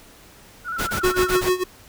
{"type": "tone with vibrato", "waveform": "sine", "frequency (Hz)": 1400, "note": "F6", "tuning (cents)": 4, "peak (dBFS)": -25, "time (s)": [0.64, 1.42], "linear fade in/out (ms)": 50, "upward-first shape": "square", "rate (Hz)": 12, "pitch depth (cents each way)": 67}
{"type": "noise bursts", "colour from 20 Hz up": "pink", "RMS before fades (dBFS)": -26, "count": 6, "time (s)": [0.78, 1.502], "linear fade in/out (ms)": 20, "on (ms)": 97, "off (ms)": 28}
{"type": "tone with tremolo", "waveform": "square", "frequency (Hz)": 366, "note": "F#4", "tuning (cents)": -19, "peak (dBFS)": -16, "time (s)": [1.03, 1.64], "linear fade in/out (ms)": 10, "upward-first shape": "sine", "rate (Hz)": 6.8, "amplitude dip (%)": 85}
{"effects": ["pink hiss -48 dBFS RMS until 1.88 s"]}